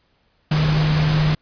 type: tone in noise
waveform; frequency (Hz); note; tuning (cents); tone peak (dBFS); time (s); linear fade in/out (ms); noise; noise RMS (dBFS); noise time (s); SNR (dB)
sine; 153.3; D#3; -25; -15; 0.51-1.35; 5; pink; -24; 0.51-1.35; +6
effects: pink hiss -63 dBFS RMS until 1.41 s + resampled to 11025 Hz